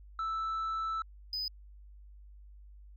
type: tone pair in turn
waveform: sine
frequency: 1318.5 / 5001 Hz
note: E6 / D#8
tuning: 0 / +8 cents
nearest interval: octave + major seventh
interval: 2308 cents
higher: second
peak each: -29 / -31 dBFS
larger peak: first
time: 0.19-1.02 / 1.33-1.48 s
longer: first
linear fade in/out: 2 ms
effects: tanh soft clip ceiling -31 dBFS + added 50 Hz sine -50 dBFS peak until 2.96 s